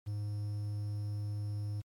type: tone with quantisation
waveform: triangle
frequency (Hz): 103.83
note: G#2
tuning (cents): 0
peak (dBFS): -32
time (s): 0.06-1.82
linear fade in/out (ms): 20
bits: 10
effects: MP3 64 kbps